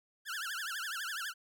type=tone with vibrato; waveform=sawtooth; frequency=1529 Hz; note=G6; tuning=44 cents flat; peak=-33 dBFS; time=0.25-1.34 s; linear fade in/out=50 ms; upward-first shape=triangle; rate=12 Hz; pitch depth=280 cents each way; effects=none